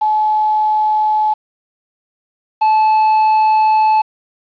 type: tone pair in turn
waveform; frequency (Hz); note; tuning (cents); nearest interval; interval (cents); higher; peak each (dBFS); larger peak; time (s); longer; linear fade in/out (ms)
sine / triangle; 857 / 867.5; A5 / A5; -46 / -25; unison; 21; second; -11 / -7; second; 0.01-1.34 / 2.61-4.02; second; 10
effects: resampled to 11025 Hz + 7-bit